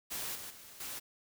white noise with level steps, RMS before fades -39 / -45 / -53 / -42 dBFS, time 0.1-1 s, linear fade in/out 20 ms, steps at 0.35 / 0.5 / 0.8 s, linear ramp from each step 5 ms, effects none

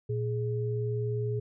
sine tone pair together, 117.3 / 418 Hz, A#2 / G#4, +11 / +11 cents, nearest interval octave + minor seventh, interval 2200 cents, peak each -29 / -33 dBFS, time 0.09-1.4 s, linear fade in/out 10 ms, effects none

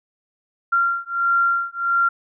sine beating tone pair, 1380 / 1381.5 Hz, F6 / F6, -21 / -19 cents, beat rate 1.5 Hz, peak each -20 / -20 dBFS, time 0.72-2.09 s, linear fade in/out 10 ms, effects none

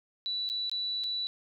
sine tone with dropouts, 3951 Hz, B7, in tune, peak -30 dBFS, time 0.26-1.27 s, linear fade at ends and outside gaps 0 ms, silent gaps 0.49-0.499 / 0.696-0.715 / 1.037-1.041 s, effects none

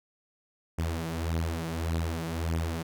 sawtooth beating tone pair, 81.1 / 82.8 Hz, E2 / E2, -28 / +8 cents, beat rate 1.7 Hz, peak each -29 / -27 dBFS, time 0.78-2.83 s, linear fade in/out 10 ms, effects none

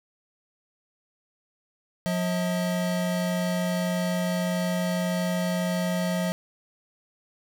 square tone pair together, 178.78 / 638 Hz, F3 / D#5, +41 / +43 cents, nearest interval octave + minor seventh, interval 2202 cents, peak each -26 / -31 dBFS, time 2.06-6.32 s, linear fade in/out 0 ms, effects none

